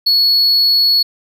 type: tone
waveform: triangle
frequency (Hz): 4380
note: C#8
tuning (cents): -22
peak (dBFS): -8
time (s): 0.06-1.03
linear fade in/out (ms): 10
effects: none